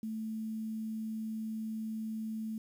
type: tone with quantisation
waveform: sine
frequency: 220 Hz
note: A3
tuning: in tune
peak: -35 dBFS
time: 0.03-2.58 s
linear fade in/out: 2 ms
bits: 10
effects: none